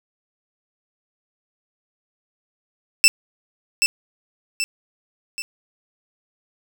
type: tone with echo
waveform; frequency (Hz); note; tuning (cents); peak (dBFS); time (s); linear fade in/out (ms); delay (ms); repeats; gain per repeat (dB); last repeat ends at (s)
20% pulse; 2657; E7; +13; -4; 3.04-3.08; 0; 780; 3; -6; 5.42
effects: none